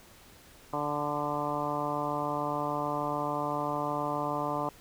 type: harmonic tone with a mistuned harmonic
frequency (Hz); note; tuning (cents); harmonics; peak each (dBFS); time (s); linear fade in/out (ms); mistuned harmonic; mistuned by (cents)
146.83; D3; 0; 1 / 2 / 3 / 4 / 5 / 6 / 7 / 8; -40 / -37 / -40 / -36 / -37 / -37 / -35 / -39; 0.73-4.69; 2; 8; +18
effects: pink hiss -55 dBFS RMS until 4.8 s